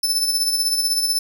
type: tone with tremolo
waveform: sawtooth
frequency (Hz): 5274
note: E8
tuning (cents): 0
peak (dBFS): -13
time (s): 0.03-1.19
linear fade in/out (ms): 5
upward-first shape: sine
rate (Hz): 16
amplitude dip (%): 50
effects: none